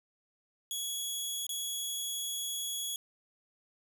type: tone with dropouts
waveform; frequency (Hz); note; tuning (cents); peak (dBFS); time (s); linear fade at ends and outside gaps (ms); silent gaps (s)
15% pulse; 3353; G#7; +16; -27; 0.71-2.96; 1; 1.467-1.492
effects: none